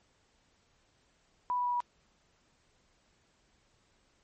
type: tone with pitch steps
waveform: sine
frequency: 987.8 / 982.1 / 976.5 / 970.8 Hz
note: B5 / B5 / B5 / B5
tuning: 0 / -10 / -20 / -30 cents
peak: -28 dBFS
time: 1.5-1.804 s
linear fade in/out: 0 ms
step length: 76 ms
effects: pink hiss -70 dBFS RMS until 4.23 s + MP3 32 kbps